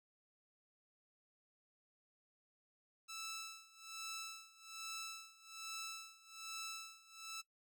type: tone with tremolo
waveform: 10% pulse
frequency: 1318.5 Hz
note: E6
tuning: in tune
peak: -36 dBFS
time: 3.08-7.42 s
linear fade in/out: 20 ms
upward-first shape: sine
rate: 1.2 Hz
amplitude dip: 90%
effects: noise-tail reverb RT60 0.1 s tail -17 dB re dry